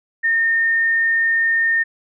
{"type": "tone", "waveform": "sine", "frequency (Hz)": 1825, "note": "A#6", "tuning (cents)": -37, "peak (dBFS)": -14, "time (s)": [0.23, 1.84], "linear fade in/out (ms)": 20, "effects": []}